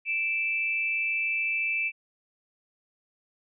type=tone pair together; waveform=sine; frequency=2345 / 2632 Hz; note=D7 / E7; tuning=-3 / -3 cents; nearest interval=major second; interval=200 cents; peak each=-28 dBFS; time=0.05-1.92 s; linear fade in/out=50 ms; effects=none